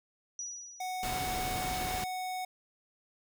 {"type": "tone with exponential decay", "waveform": "sine", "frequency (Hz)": 5840, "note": "F#8", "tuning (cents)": -24, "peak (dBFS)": -35, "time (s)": [0.39, 1.54], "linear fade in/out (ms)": 1, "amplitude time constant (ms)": 250}
{"type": "tone", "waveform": "square", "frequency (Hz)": 740, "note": "F#5", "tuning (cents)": 0, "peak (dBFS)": -35, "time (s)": [0.8, 2.45], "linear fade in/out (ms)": 5}
{"type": "noise", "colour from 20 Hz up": "pink", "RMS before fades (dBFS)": -37, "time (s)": [1.03, 2.04], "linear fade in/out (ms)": 0}
{"effects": []}